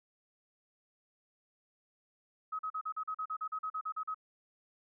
sine tone bursts, 1272 Hz, D#6, 38 cents sharp, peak -34 dBFS, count 15, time 2.52-4.145 s, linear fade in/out 10 ms, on 71 ms, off 40 ms, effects none

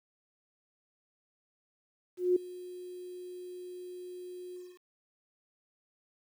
sine tone with ADSR envelope, 360.8 Hz, F#4, 44 cents flat, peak -21 dBFS, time 2.17-4.8 s, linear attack 190 ms, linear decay 6 ms, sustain -20 dB, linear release 240 ms, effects 10-bit

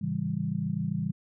sine chord, A dominant seventh, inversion none, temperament just, 110 / 137.5 / 165 / 198 Hz, A2 / C#3 / E3 / G3, 0 / -14 / +2 / +18 cents, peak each -37 / -34 / -31 / -32 dBFS, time 0.01-1.12 s, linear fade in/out 10 ms, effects none

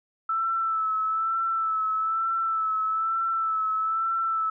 sine tone with vibrato, 1318.5 Hz, E6, in tune, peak -23 dBFS, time 0.29-4.5 s, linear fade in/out 5 ms, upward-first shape sine, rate 1.1 Hz, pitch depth 32 cents each way, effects none

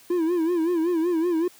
triangle tone with vibrato, 337.5 Hz, E4, 41 cents sharp, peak -18 dBFS, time 0.1-1.48 s, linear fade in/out 5 ms, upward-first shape sine, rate 5.3 Hz, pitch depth 110 cents each way, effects white hiss -52 dBFS RMS until 1.59 s + high-pass 100 Hz 12 dB/octave

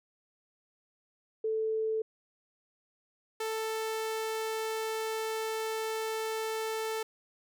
sine / sawtooth tone pair in turn, 440 / 441.6 Hz, A4 / A4, 0 / +6 cents, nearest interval unison, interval 6 cents, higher second, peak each -28 dBFS, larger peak neither, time 1.44-2.02 / 3.4-7.03 s, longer second, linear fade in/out 5 ms, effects none

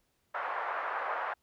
white band-pass noise, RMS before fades -35 dBFS, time 0.34-1.34 s, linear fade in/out 10 ms, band 600 to 1500 Hz, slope 24 dB/octave, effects pink hiss -75 dBFS RMS until 1.42 s

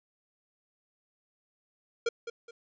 square tone with echo, 466.2 Hz, A#4, in tune, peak -26 dBFS, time 2.06-2.09 s, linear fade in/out 5 ms, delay 210 ms, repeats 2, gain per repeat -10 dB, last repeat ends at 2.51 s, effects resampled to 16000 Hz + 11-bit

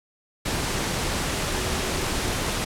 sine tone in noise, 370 Hz, F#4, in tune, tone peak -36 dBFS, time 1.5-2.29 s, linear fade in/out 10 ms, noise pink, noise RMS -26 dBFS, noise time 0.45-2.65 s, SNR -13 dB, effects low-pass 10000 Hz 12 dB/octave

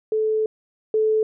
sine tone pair in turn, 435 / 435 Hz, A4 / A4, -20 / -20 cents, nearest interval unison, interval 0 cents, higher neither, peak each -18 / -16 dBFS, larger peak second, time 0.12-0.46 / 0.94-1.23 s, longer first, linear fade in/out 2 ms, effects none

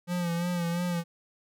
square tone with vibrato, 173.4 Hz, F3, 12 cents flat, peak -28 dBFS, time 0.07-1.04 s, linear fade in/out 50 ms, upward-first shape sine, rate 2.9 Hz, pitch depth 46 cents each way, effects none

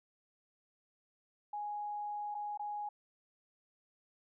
sine tone with dropouts, 830.6 Hz, G#5, in tune, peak -37 dBFS, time 1.53-2.89 s, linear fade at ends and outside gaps 5 ms, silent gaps 2.345-2.349 / 2.575-2.594 s, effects none

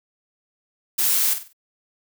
blue noise with echo, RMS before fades -20 dBFS, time 0.98-1.34 s, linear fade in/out 10 ms, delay 48 ms, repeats 4, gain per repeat -9 dB, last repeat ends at 1.532 s, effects none

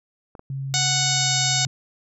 clicks, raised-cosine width 1 ms, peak -27 dBFS, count 2, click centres 0.352 / 0.394 s
sine tone with pitch glide, 135.7 to 132.6 Hz, C#3 to C3, -36 to +23 cents, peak -26 dBFS, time 0.5-1.67 s, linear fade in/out 2 ms, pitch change -41 cents, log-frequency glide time 1.05-1.37 s
harmonic tone, 739 Hz, F#5, 2 cents flat, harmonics 1 / 2 / 3 / 4 / 5 / 6 / 7 / 8 / 9 / 10, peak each -30 / -32 / -30 / -31 / -26 / -28 / -28 / -28 / -29 / -27 dBFS, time 0.74-1.65 s, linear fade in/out 0 ms
effects none

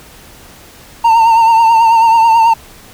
triangle tone with vibrato, 910 Hz, A#5, 42 cents flat, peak -3 dBFS, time 1.04-2.54 s, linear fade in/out 10 ms, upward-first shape triangle, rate 9.2 Hz, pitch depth 52 cents each way, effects pink hiss -38 dBFS RMS until 2.93 s

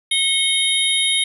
sine tone cluster, 2175 / 3143 / 3721 / 10530 Hz, C#7 / G7 / A#7 / E9, -33 / +4 / -4 / -3 cents, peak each -22 / -21 / -19 / -23 dBFS, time 0.11-1.24 s, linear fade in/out 5 ms, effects none

